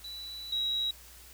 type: tone pair in turn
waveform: triangle / sine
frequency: 3951 / 3856 Hz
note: B7 / B7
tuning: 0 / -42 cents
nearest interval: unison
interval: 42 cents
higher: first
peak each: -38 / -28 dBFS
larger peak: second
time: 0.04-0.52 / 0.52-0.91 s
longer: first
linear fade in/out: 5 ms
effects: added 60 Hz sine -55 dBFS peak until 1.33 s + white hiss -53 dBFS RMS until 1.33 s